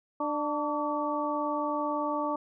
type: harmonic tone with a mistuned harmonic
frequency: 297 Hz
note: D4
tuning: 20 cents sharp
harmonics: 1 / 2 / 3 / 4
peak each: -33 / -33 / -33 / -33 dBFS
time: 0.2-2.36 s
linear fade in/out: 5 ms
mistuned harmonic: 4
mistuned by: -64 cents
effects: none